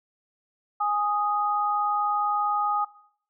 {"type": "tone pair together", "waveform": "sine", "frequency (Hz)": [827.7, 1244.5], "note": ["G#5", "D#6"], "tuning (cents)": [-6, 0], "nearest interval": "perfect fifth", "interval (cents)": 706, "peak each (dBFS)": -25, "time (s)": [0.8, 2.85], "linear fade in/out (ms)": 10, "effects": ["noise-tail reverb RT60 0.6 s tail -18 dB re dry"]}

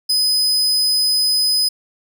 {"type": "tone", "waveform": "40% pulse", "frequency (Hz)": 5020, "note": "D#8", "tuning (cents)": 15, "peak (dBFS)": -13, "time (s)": [0.09, 1.69], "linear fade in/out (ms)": 10, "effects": []}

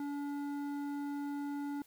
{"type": "tone with hard clipping", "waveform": "sine", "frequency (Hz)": 286.2, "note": "D4", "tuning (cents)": -45, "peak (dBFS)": -38, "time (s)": [0, 1.82], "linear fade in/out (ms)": 2, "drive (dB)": 10, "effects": ["white hiss -65 dBFS RMS until 1.86 s"]}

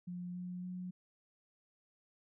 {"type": "tone with pitch steps", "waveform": "sine", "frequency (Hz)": [177.8, 179.66, 181.54], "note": ["F3", "F3", "F#3"], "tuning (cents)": [31, 49, -33], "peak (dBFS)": -40, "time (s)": [0.07, 0.91], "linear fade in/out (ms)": 10, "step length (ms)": 280, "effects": []}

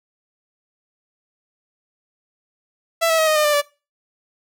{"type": "tone with pitch steps", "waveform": "sawtooth", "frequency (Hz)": [664, 649.2, 634.7, 620.6, 606.8, 593.3, 580.1], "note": ["E5", "E5", "D#5", "D#5", "D#5", "D5", "D5"], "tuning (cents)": [12, -27, 34, -5, -44, 18, -21], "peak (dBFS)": -11, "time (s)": [3.01, 3.619], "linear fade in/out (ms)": 20, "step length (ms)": 87, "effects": ["noise-tail reverb RT60 0.3 s tail -21 dB re dry"]}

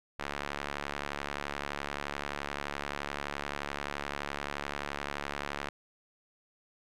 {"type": "tone with band-pass filter", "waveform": "sawtooth", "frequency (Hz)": 71.6, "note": "D2", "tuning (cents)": -43, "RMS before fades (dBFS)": -38, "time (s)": [0.19, 5.69], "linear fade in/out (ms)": 5, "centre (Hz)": 1700, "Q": 0.8, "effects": []}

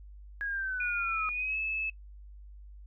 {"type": "linear sweep", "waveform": "sine", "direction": "down", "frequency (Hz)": [1661.2, 1265], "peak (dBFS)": -31, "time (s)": [0.41, 1.29], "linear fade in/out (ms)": 0}
{"type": "tone with pitch glide", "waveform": "sine", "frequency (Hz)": [2445, 2605], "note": ["D#7", "E7"], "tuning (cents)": [-31, -21], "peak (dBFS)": -30, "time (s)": [0.8, 1.9], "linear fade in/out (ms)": 5, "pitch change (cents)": 110, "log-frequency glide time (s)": [1.32, 1.58]}
{"effects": ["noise-tail reverb RT60 0.1 s tail -19 dB re dry", "added 50 Hz sine -46 dBFS peak until 2.86 s"]}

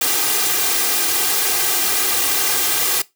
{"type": "noise with comb filter", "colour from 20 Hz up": "white", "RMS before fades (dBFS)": -18, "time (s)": [0.01, 3.02], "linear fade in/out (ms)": 5, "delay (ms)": 2.5, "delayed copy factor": 0.75, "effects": ["noise-tail reverb RT60 0.2 s tail -20 dB re dry", "high-pass 150 Hz 12 dB/octave"]}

